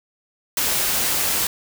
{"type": "noise", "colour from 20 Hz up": "white", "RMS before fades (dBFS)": -21, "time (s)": [0.57, 1.47], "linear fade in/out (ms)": 2, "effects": []}